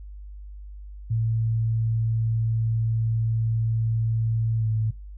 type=tone with pitch glide; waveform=sine; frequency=112.5 to 110.12 Hz; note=A2 to A2; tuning=+39 to +2 cents; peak=-21 dBFS; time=1.1-4.91 s; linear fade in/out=10 ms; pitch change=-37 cents; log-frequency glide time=4.58-4.67 s; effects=noise-tail reverb RT60 0.2 s tail -22 dB re dry + added 50 Hz sine -37 dBFS peak until 5.17 s